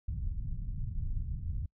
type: low-pass noise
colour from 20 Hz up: pink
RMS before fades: -35 dBFS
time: 0.08-1.66 s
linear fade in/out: 5 ms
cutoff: 130 Hz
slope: 24 dB/octave
effects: noise-tail reverb RT60 0.1 s tail -26 dB re dry